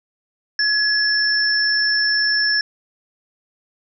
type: tone pair together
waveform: sine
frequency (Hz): 1691 / 5369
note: G#6 / E8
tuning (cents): +31 / +31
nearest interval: octave + minor sixth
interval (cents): 2000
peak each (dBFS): -18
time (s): 0.59-2.61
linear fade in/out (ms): 2
effects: none